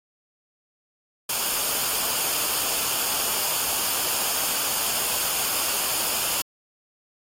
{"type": "noise with comb filter", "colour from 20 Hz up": "white", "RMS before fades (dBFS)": -25, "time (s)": [1.29, 6.42], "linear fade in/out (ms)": 5, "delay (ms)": 0.51, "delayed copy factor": -0.5, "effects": ["AAC 48 kbps"]}